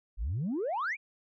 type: exponential sweep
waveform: sine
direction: up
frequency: 43.65 to 2489 Hz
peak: -28 dBFS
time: 0.17-0.97 s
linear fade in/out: 50 ms
effects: tanh soft clip ceiling -27 dBFS